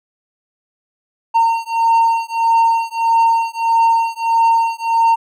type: beating tone pair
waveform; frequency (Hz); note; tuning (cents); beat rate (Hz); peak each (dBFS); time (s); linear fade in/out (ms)
triangle; 914 / 915.6; A#5 / A#5; -34 / -31; 1.6; -13; 1.34-5.16; 20
effects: none